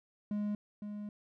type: tone pair in turn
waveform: triangle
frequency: 207.7 / 207.7 Hz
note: G#3 / G#3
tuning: 0 / 0 cents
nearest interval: unison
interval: 0 cents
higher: neither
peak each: -30 / -37 dBFS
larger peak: first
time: 0.31-0.55 / 0.82-1.09 s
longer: second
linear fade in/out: 2 ms
effects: none